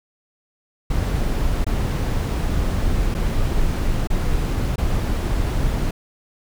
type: noise with dropouts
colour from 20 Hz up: brown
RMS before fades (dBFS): -20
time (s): 0.9-5.91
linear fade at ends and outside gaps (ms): 5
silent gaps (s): 1.645-1.665 / 3.143-3.148 / 4.073-4.101 / 4.759-4.78
effects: none